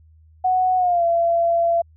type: tone with pitch glide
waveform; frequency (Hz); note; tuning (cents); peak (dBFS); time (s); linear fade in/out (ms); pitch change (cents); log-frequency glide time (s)
sine; 740 to 678.6; F#5 to F5; 0 to -50; -15; 0.44-1.82; 10; -150; 0.77-1.04
effects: added 79 Hz sine -48 dBFS peak until 1.96 s